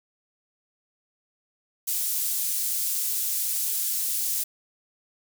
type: high-pass noise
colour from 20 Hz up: pink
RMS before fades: -27 dBFS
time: 1.87-4.44 s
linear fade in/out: 10 ms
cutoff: 9100 Hz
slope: 12 dB/octave
effects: none